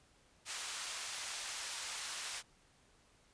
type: band-pass noise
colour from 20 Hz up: white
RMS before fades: -43 dBFS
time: 0.45-2.43 s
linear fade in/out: 50 ms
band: 820 to 8100 Hz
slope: 12 dB/octave
effects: pink hiss -68 dBFS RMS until 3.33 s + resampled to 22050 Hz